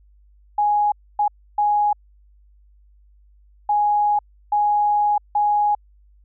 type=tone bursts at uneven times; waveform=sine; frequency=830.6 Hz; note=G#5; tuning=in tune; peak=-15 dBFS; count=6; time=0.58-0.92 / 1.19-1.28 / 1.58-1.93 / 3.69-4.19 / 4.52-5.18 / 5.35-5.75 s; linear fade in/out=5 ms; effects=added 50 Hz sine -50 dBFS peak until 6.24 s